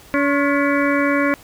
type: harmonic tone with a mistuned harmonic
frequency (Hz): 284.3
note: C#4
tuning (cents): +44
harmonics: 1 / 2 / 4 / 5 / 6 / 7 / 8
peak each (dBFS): -18 / -21 / -24 / -25 / -26 / -26 / -27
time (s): 0.14-1.34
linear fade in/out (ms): 0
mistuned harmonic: 4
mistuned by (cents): -72
effects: pink hiss -45 dBFS RMS until 1.43 s